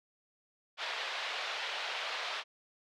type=band-pass noise; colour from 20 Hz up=white; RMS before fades=-38 dBFS; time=0.77-2.44 s; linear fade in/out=50 ms; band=540 to 3800 Hz; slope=24 dB/octave; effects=none